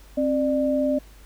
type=tone pair together; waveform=sine; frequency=265.5 / 596 Hz; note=C4 / D5; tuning=+25 / +25 cents; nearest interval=octave + major second; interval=1400 cents; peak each=-22 dBFS; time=0.17-0.99 s; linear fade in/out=10 ms; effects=added 50 Hz sine -46 dBFS peak until 1.25 s + pink hiss -53 dBFS RMS until 1.25 s